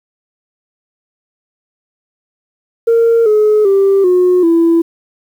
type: tone with pitch steps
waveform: sine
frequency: 461.2 / 425.4 / 392.3 / 361.9 / 333.7 Hz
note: A#4 / G#4 / G4 / F#4 / E4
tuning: -19 / +42 / +1 / -38 / +21 cents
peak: -5 dBFS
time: 2.87-4.82 s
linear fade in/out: 10 ms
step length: 390 ms
effects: tanh soft clip ceiling -4 dBFS + 7-bit